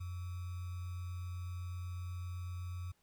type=tone with sample-and-hold; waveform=sine; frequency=89.2 Hz; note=F2; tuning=37 cents sharp; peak=-39 dBFS; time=0-2.92 s; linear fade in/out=10 ms; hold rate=1225 Hz; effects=pink hiss -75 dBFS RMS until 3.02 s